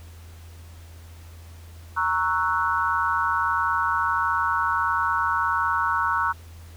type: chord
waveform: sine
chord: F# dominant seventh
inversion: first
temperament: equal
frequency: 932.3 / 1108.7 / 1318.5 / 1480 Hz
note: A#5 / C#6 / E6 / F#6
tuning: 0 / 0 / 0 / 0 cents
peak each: -26 dBFS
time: 1.96-6.33 s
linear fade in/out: 20 ms
effects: added 83 Hz sine -41 dBFS peak until 6.76 s + pink hiss -52 dBFS RMS until 6.76 s